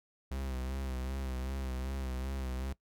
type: tone with vibrato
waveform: 45% pulse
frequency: 65.41 Hz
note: C2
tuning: in tune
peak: -35 dBFS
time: 0.31-2.73 s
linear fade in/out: 5 ms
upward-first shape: sine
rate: 2.6 Hz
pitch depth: 47 cents each way
effects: noise-tail reverb RT60 0.1 s tail -20 dB re dry